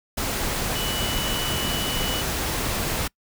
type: tone in noise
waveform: sine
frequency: 2960 Hz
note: F#7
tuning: in tune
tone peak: -29 dBFS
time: 0.75-2.22 s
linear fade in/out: 10 ms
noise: pink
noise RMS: -26 dBFS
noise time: 0.17-3.08 s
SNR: -6 dB
effects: noise-tail reverb RT60 0.1 s tail -25 dB re dry